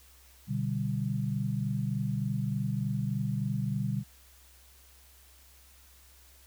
sine chord, G major, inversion first, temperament equal, 123.47 / 146.83 / 196 Hz, B2 / D3 / G3, 0 / 0 / 0 cents, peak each -32 / -33 / -33 dBFS, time 0.47-4.04 s, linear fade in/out 50 ms, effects added 65 Hz sine -58 dBFS peak until 6.46 s + white hiss -59 dBFS RMS until 6.46 s

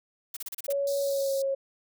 blue noise bursts, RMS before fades -36 dBFS, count 7, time 0.34-0.727 s, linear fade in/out 5 ms, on 27 ms, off 33 ms
sine tone with pitch glide, 560 to 544.7 Hz, C#5 to C#5, +18 to -30 cents, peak -25 dBFS, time 0.68-1.55 s, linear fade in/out 10 ms, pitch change -48 cents, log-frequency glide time 1.01-1.33 s
pink high-pass noise, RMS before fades -40 dBFS, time 0.87-1.42 s, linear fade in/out 2 ms, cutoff 3800 Hz, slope 96 dB/octave
effects none

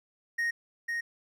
triangle tone with echo, 1864.7 Hz, A#6, in tune, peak -25 dBFS, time 0.38-0.51 s, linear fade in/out 10 ms, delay 500 ms, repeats 1, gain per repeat -3 dB, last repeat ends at 1.01 s, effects none

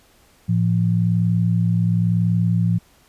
sine tone pair together, 110.94 / 171.9 Hz, A2 / F3, +15 / -27 cents, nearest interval minor sixth, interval 758 cents, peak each -18 dBFS, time 0.48-2.79 s, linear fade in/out 20 ms, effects pink hiss -55 dBFS RMS until 3.08 s + resampled to 32000 Hz

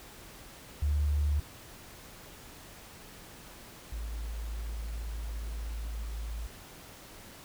sine tone pair in turn, 73.42 / 54.8 Hz, D2 / A1, 0 / -6 cents, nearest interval perfect fourth, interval 506 cents, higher first, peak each -25 / -34 dBFS, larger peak first, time 0.82-1.4 / 3.92-6.47 s, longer second, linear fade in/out 5 ms, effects pink hiss -50 dBFS RMS until 7.44 s

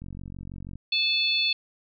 click train, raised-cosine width 5 ms, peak -27 dBFS, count 35, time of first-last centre 0.02-0.756 s, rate 46.2 Hz
harmonic tone, 872 Hz, A5, 16 cents flat, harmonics 3 / 4 / 5, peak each -26 / -26 / -26 dBFS, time 0.92-1.53 s, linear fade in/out 5 ms
effects none

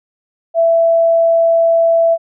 sine tone, 665 Hz, E5, 15 cents sharp, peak -8 dBFS, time 0.54-2.18 s, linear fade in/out 50 ms, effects none

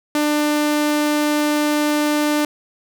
sawtooth tone, 298 Hz, D4, 25 cents sharp, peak -12 dBFS, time 0.15-2.45 s, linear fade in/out 2 ms, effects none

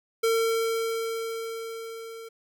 square tone with level ramp, 453.7 Hz, A#4, 47 cents flat, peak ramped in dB -21 to -40 dBFS, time 0.23-2.29 s, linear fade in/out 10 ms, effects none

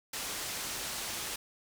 white low-pass noise, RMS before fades -38 dBFS, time 0.13-1.36 s, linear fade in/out 5 ms, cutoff 9300 Hz, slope 12 dB/octave, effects none

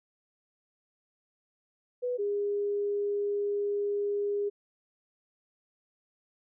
sine tone pair in turn, 493.9 / 407.9 Hz, B4 / G#4, 0 / -31 cents, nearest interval minor third, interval 331 cents, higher first, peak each -28 / -27 dBFS, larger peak second, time 2.02-2.18 / 2.18-4.5 s, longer second, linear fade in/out 20 ms, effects none

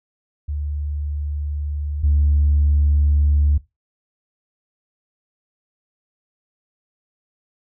sine tone pair in turn, 73.42 / 73.02 Hz, D2 / D2, 0 / -9 cents, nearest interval unison, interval 9 cents, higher first, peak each -22 / -12 dBFS, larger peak second, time 0.48-2.03 / 2.03-3.58 s, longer neither, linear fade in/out 10 ms, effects noise-tail reverb RT60 0.2 s tail -18 dB re dry + tanh soft clip ceiling -9 dBFS

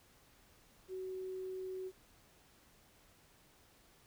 sine tone with quantisation, 374.3 Hz, F#4, 20 cents sharp, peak -40 dBFS, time 0.88-1.92 s, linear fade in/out 50 ms, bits 11, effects pink hiss -66 dBFS RMS until 4.06 s

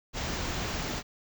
pink band-stop noise, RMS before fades -33 dBFS, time 0.13-1.03 s, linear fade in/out 50 ms, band 7400 to 16000 Hz, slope 96 dB/octave, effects none

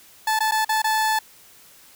30% pulse tone with dropouts, 872 Hz, A5, 16 cents flat, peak -16 dBFS, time 0.27-1.19 s, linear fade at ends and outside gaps 5 ms, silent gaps 0.391-0.404 / 0.512-0.519 / 0.648-0.691 / 0.82-0.842 s, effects white hiss -50 dBFS RMS until 1.95 s

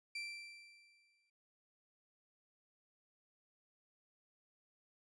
30% pulse tone with exponential decay, 2349 Hz, D7, in tune, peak -38 dBFS, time 0.15-1.3 s, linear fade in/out 5 ms, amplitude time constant 250 ms, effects noise-tail reverb RT60 0.2 s tail -25 dB re dry + resampled to 22050 Hz

